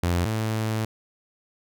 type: tone pair in turn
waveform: sawtooth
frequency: 87.3 / 109.99 Hz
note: F2 / A2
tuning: 0 / 0 cents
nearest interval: major third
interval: 400 cents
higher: second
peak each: -17 / -20 dBFS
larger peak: first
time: 0.03-0.25 / 0.25-0.85 s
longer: second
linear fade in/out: 5 ms
effects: none